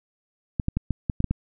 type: clicks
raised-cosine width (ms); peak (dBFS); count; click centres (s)
5; -11; 8; 0.598 / 0.684 / 0.77 / 0.907 / 1.098 / 1.204 / 1.243 / 1.31
effects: none